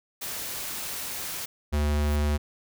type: noise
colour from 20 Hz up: white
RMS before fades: -34 dBFS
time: 0.21-1.46 s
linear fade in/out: 10 ms
type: tone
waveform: square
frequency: 74 Hz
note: D2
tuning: 14 cents sharp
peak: -23 dBFS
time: 1.72-2.38 s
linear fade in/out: 20 ms
type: noise with exponential growth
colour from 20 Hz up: violet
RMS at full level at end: -41 dBFS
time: 1.81-2.16 s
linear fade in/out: 5 ms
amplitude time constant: 75 ms
effects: none